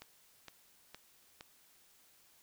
click train, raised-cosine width 0.2 ms, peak -30 dBFS, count 4, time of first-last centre 0.02-1.409 s, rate 2.16 Hz, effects white hiss -66 dBFS RMS until 2.42 s

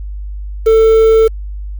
triangle tone with quantisation, 445.2 Hz, A4, 20 cents sharp, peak -3 dBFS, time 0.66-1.28 s, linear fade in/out 10 ms, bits 5, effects added 50 Hz sine -21 dBFS peak until 1.79 s

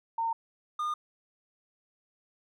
sine / triangle tone pair in turn, 913 / 1216.6 Hz, A#5 / D#6, -36 / -39 cents, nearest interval perfect fourth, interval 497 cents, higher second, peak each -27 dBFS, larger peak neither, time 0.18-0.33 / 0.79-0.94 s, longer neither, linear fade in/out 5 ms, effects none

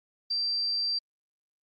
sine tone, 4699 Hz, D8, in tune, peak -26 dBFS, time 0.3-0.99 s, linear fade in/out 10 ms, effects Opus 32 kbps

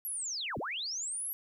sine linear two-way sweep, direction down then up, 11840 to 64.3 to 11840 Hz, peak -34 dBFS, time 0.05-1.33 s, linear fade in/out 0 ms, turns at 0.58 s, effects 12-bit

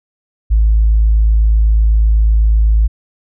sine tone, 54 Hz, A1, 32 cents flat, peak -6 dBFS, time 0.5-2.88 s, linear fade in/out 20 ms, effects tanh soft clip ceiling -3 dBFS

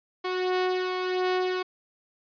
sawtooth tone with flanger, 367.6 Hz, F#4, 11 cents flat, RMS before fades -27 dBFS, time 0.24-1.63 s, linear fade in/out 10 ms, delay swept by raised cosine 1.8 to 2.73 ms, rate 1.4 Hz, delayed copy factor +0.55, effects resampled to 11025 Hz

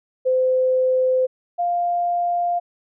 sine tone pair in turn, 514 / 699.5 Hz, C5 / F5, -31 / +3 cents, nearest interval perfect fourth, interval 534 cents, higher second, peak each -15 / -18 dBFS, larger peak first, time 0.25-1.27 / 1.58-2.6 s, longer neither, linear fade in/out 20 ms, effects none

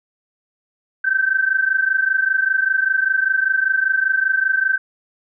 sine tone pair together, 1540.9 / 1566 Hz, G6 / G6, -30 / -2 cents, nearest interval unison, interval 28 cents, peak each -17 / -19 dBFS, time 1.04-4.78 s, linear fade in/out 10 ms, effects none

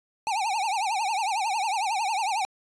square tone with vibrato, 830.6 Hz, G#5, in tune, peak -25 dBFS, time 0.27-2.45 s, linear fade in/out 0 ms, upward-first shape triangle, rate 11 Hz, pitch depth 220 cents each way, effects resampled to 22050 Hz

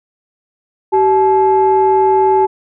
sine tone pair together, 383.6 / 861.8 Hz, G4 / A5, -37 / -36 cents, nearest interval octave + major second, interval 1401 cents, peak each -10 dBFS, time 0.92-2.47 s, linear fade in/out 20 ms, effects tanh soft clip ceiling -2 dBFS

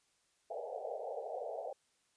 pink band-pass noise, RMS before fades -42 dBFS, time 0.5-1.73 s, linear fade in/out 5 ms, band 440 to 800 Hz, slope 96 dB/octave, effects white hiss -75 dBFS RMS until 2.16 s + resampled to 22050 Hz

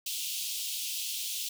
pink high-pass noise, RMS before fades -35 dBFS, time 0.06-1.49 s, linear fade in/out 5 ms, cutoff 2800 Hz, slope 48 dB/octave, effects none

